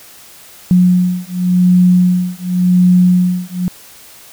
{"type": "beating tone pair", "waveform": "sine", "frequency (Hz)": [180, 180.9], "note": ["F#3", "F#3"], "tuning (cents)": [-47, -39], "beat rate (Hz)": 0.9, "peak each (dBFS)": -11, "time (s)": [0.71, 3.68], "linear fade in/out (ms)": 0, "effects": ["white hiss -39 dBFS RMS until 4.32 s"]}